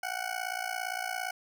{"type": "tone with amplitude modulation", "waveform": "20% pulse", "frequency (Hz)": 742, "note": "F#5", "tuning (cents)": 5, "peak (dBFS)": -24, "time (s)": [0.03, 1.31], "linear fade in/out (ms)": 5, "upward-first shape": "sine", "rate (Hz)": 57.5, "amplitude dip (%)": 90, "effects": []}